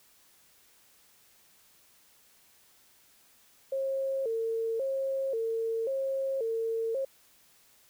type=tone with vibrato; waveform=sine; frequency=493.9 Hz; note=B4; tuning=in tune; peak=-28 dBFS; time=3.72-7.05 s; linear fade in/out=5 ms; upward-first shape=square; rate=0.93 Hz; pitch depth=150 cents each way; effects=white hiss -62 dBFS RMS until 7.89 s